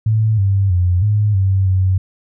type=tone with pitch steps; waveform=sine; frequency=109.6 / 98.1 / 89.4 / 104.9 / 96.1 / 93.8 Hz; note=A2 / G2 / F2 / G#2 / G2 / F#2; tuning=-6 / +2 / +41 / +18 / -34 / +24 cents; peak=-11 dBFS; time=0.06-1.98 s; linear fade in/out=5 ms; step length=320 ms; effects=none